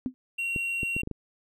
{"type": "tone with exponential decay", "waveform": "sine", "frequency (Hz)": 255.3, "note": "C4", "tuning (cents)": -42, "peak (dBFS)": -22, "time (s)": [0.06, 0.14], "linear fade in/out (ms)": 0, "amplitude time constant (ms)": 17}
{"type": "tone", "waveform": "triangle", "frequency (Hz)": 2746, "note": "F7", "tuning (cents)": -30, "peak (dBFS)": -26, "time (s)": [0.38, 1.02], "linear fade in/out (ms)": 10}
{"type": "clicks", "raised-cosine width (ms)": 3, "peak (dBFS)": -20, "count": 6, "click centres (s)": [0.562, 0.832, 0.965, 1.034, 1.074, 1.113]}
{"effects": []}